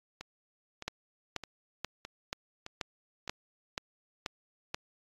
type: two click trains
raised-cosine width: 0.2 ms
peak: -16 / -24 dBFS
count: 9 / 6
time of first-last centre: 0.88-4.745 / 0.21-3.277 s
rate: 2.07 / 1.63 Hz
effects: AAC 32 kbps